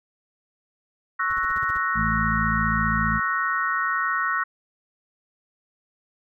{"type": "chord", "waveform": "sine", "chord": "F# dominant seventh", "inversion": "second", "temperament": "equal", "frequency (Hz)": [1108.7, 1318.5, 1480, 1864.7], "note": ["C#6", "E6", "F#6", "A#6"], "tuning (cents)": [0, 0, 0, 0], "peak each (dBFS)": -27, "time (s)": [1.19, 4.44], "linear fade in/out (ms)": 10}
{"type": "noise bursts", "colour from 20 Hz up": "brown", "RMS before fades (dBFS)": -37, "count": 8, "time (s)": [1.3, 1.775], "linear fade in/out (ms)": 5, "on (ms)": 27, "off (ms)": 37}
{"type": "harmonic tone", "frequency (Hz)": 55, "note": "A1", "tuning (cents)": 0, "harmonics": [1, 2, 3, 4], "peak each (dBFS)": [-29, -31, -29, -28], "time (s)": [1.94, 3.21], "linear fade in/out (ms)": 50}
{"effects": []}